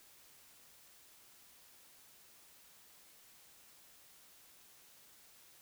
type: silence
effects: white hiss -62 dBFS RMS until 5.61 s